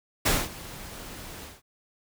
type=noise with ADSR envelope; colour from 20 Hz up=pink; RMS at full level=-21 dBFS; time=0.25-1.62 s; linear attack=13 ms; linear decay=220 ms; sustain=-20 dB; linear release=190 ms; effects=none